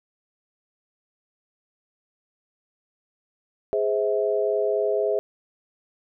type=chord; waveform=sine; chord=Ab augmented; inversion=none; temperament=just; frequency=415.3 / 519.1 / 648.9 Hz; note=Ab4 / C5 / E5; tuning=0 / -14 / -27 cents; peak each=-23 / -27 / -25 dBFS; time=3.73-5.19 s; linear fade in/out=0 ms; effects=none